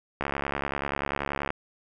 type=click train; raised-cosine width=0.5 ms; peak=-13 dBFS; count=92; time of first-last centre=0.21-1.504 s; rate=70.3 Hz; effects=none